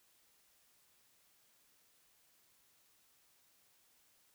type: silence
effects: white hiss -71 dBFS RMS until 4.34 s